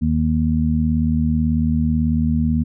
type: harmonic tone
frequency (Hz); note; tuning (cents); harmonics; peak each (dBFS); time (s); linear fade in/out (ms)
78.2; D#2; +9; 1 / 2 / 3; -20 / -21 / -18; 0.01-2.64; 20
effects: none